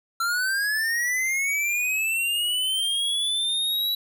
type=linear sweep; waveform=square; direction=up; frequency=1349 to 3933 Hz; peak=-23 dBFS; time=0.2-3.95 s; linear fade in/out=5 ms; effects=none